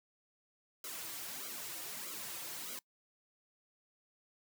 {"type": "noise with flanger", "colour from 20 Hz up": "white", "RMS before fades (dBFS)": -44, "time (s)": [0.84, 2.79], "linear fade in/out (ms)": 2, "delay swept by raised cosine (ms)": [1.1, 4.8], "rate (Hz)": 1.6, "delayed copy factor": -1, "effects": ["noise-tail reverb RT60 0.1 s tail -23 dB re dry", "high-pass 150 Hz 12 dB/octave"]}